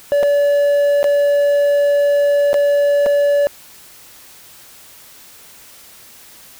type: tone with dropouts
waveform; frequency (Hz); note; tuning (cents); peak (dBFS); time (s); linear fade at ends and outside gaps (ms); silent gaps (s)
triangle; 574; D5; -40; -9; 0.12-3.47; 0; 0.228-0.232 / 1.03-1.042 / 2.531-2.542 / 3.061-3.065
effects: white hiss -42 dBFS RMS until 6.59 s